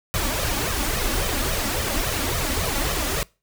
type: noise with flanger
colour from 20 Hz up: pink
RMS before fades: -24 dBFS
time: 0.14-3.23 s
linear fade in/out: 0 ms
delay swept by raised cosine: 1.6 to 3.6 ms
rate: 3.6 Hz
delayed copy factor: +0.75
effects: noise-tail reverb RT60 0.3 s tail -24 dB re dry